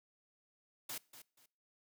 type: noise with echo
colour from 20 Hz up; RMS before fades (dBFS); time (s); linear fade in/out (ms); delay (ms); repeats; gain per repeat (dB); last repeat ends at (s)
white; -43; 0.89-0.98; 5; 240; 2; -12; 1.46
effects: noise-tail reverb RT60 0.5 s tail -24 dB re dry + high-pass 100 Hz 12 dB/octave